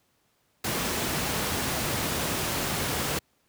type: noise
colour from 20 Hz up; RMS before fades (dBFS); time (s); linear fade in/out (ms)
pink; -28; 0.64-3.19; 5
effects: pink hiss -69 dBFS RMS until 3.48 s + high-pass 80 Hz 12 dB/octave